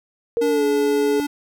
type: tone with pitch glide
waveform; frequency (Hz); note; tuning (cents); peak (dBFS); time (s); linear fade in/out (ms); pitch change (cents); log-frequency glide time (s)
sine; 466.2 to 425; A#4 to G#4; 0 to +40; -17; 0.37-1.2; 0; -160; 0.48-0.64
type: tone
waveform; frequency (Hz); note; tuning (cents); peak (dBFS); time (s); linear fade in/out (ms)
square; 289.2; D4; -27; -22; 0.41-1.27; 10
effects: none